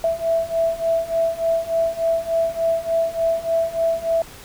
sine beating tone pair, 659.3 / 662.7 Hz, E5 / E5, 0 / +9 cents, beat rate 3.4 Hz, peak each -22 / -20 dBFS, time 0.04-4.22 s, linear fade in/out 2 ms, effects pink hiss -41 dBFS RMS until 4.44 s

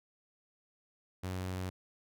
sawtooth tone, 92.5 Hz, F#2, in tune, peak -32 dBFS, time 1.23-1.7 s, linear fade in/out 10 ms, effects none

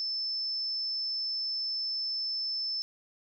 sine tone, 5274 Hz, E8, in tune, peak -30 dBFS, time 0-2.82 s, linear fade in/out 0 ms, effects none

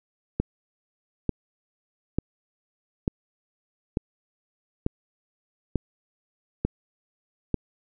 click train, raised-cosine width 3 ms, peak -10 dBFS, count 9, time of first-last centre 0.4-7.543 s, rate 1.12 Hz, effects none

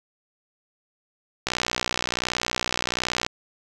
click train, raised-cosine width 0.2 ms, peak -6 dBFS, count 111, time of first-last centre 1.47-3.264 s, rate 61.3 Hz, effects none

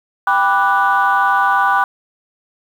sine chord, G major seventh, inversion none, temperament equal with one note detuned, 789 / 987.8 / 1174.7 / 1480 Hz, G5 / B5 / D6 / F#6, +11 / 0 / 0 / 0 cents, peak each -16 dBFS, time 0.27-1.84 s, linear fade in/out 2 ms, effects tanh soft clip ceiling -4 dBFS + 7-bit

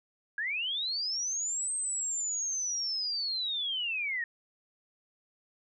sine linear two-way sweep, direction up then down, 1602 to 8372 to 1815 Hz, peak -30 dBFS, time 0.38-4.24 s, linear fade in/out 2 ms, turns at 1.74 s, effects none

